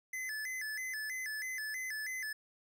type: tone with vibrato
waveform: square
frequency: 1879 Hz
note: A#6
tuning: 13 cents sharp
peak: -38 dBFS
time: 0.13-2.33 s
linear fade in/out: 5 ms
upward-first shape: square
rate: 3.1 Hz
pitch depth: 140 cents each way
effects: none